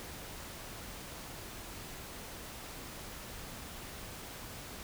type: silence
effects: pink hiss -46 dBFS RMS until 4.83 s